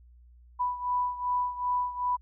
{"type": "beating tone pair", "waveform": "sine", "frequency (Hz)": [987.8, 990.4], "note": ["B5", "B5"], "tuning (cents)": [0, 5], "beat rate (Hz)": 2.6, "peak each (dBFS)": [-28, -32], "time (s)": [0.59, 2.17], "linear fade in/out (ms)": 20, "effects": ["added 60 Hz sine -52 dBFS peak until 2.21 s"]}